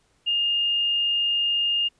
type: tone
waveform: sine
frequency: 2827 Hz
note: F7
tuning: 20 cents sharp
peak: -20 dBFS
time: 0.26-1.89 s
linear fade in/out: 20 ms
effects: pink hiss -65 dBFS RMS until 1.99 s + resampled to 22050 Hz